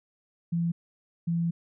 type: tone pair in turn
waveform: sine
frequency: 169.3 / 168.69 Hz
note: E3 / E3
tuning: +46 / +40 cents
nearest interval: unison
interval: 6 cents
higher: first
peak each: -24 dBFS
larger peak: neither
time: 0.52-0.72 / 1.27-1.51 s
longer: second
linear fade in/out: 10 ms
effects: none